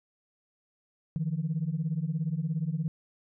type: beating tone pair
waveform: sine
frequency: 150.8 / 167.8 Hz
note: D3 / E3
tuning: +46 / +31 cents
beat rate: 17 Hz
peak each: -30 dBFS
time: 1.16-2.88 s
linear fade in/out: 0 ms
effects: tanh soft clip ceiling -21 dBFS